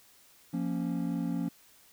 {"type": "chord", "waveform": "triangle", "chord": "Bb minor", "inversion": "second", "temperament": "equal with one note detuned", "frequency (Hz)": [174.11, 233.1, 277.2], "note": ["F3", "Bb3", "Db4"], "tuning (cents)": [-5, 0, 0], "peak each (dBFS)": [-31, -33, -32], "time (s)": [0.53, 1.49], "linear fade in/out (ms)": 10, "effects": ["white hiss -60 dBFS RMS until 1.92 s"]}